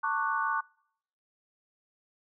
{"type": "chord", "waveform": "sine", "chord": "D major seventh", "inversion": "second", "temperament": "equal with one note detuned", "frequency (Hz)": [896.4, 1108.7, 1174.7, 1480], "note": ["A5", "C#6", "D6", "F#6"], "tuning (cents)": [32, 0, 0, 0], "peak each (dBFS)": [-33, -31, -34, -32], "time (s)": [0.03, 0.61], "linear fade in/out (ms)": 10, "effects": ["noise-tail reverb RT60 0.7 s tail -26 dB re dry"]}